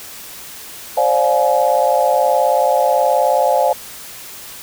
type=chord; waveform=sine; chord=D half-diminished seventh; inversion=third; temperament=just; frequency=528.6 / 587.3 / 704.8 / 845.8 Hz; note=C5 / D5 / F5 / Ab5; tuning=+18 / 0 / +16 / +31 cents; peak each=-17 dBFS; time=0.97-3.73 s; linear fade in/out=5 ms; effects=white hiss -34 dBFS RMS until 4.62 s